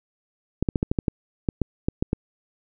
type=clicks; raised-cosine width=3 ms; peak=-8 dBFS; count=12; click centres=0.626 / 0.688 / 0.758 / 0.829 / 0.915 / 0.988 / 1.082 / 1.488 / 1.617 / 1.885 / 2.025 / 2.131 s; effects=none